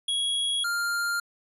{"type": "tone pair in turn", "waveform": "square", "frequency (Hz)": [3322, 1399.2], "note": ["G#7", "F6"], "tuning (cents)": [0, 3], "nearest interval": "octave + minor third", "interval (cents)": 1497, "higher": "first", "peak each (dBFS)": [-25, -26], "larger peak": "first", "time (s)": [[0.08, 0.64], [0.64, 1.2]], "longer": "neither", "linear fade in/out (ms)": 5, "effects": ["resampled to 32000 Hz"]}